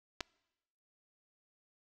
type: clicks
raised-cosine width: 0.2 ms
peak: -20 dBFS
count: 2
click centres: 0.206 / 0.209 s
effects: noise-tail reverb RT60 1.0 s tail -25 dB re dry